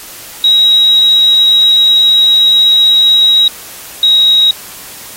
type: tone pair in turn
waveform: sine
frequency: 3827 / 3810 Hz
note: A#7 / A#7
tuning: +45 / +37 cents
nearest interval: unison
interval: 8 cents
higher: first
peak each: -4 dBFS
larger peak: neither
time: 0.44-3.48 / 4.03-4.51 s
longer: first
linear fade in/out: 2 ms
effects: white hiss -30 dBFS RMS until 5.16 s + AAC 48 kbps